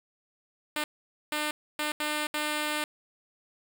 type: tone bursts at uneven times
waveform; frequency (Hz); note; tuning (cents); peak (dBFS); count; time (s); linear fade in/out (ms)
5% pulse; 301.1; D4; +43; -17; 5; 0.76-0.84 / 1.32-1.51 / 1.79-1.92 / 2-2.27 / 2.34-2.84; 2
effects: none